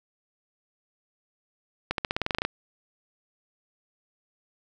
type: accelerating click train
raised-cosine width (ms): 0.3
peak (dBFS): -10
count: 12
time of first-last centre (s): 1.91-2.45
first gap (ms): 72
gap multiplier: 0.92
effects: none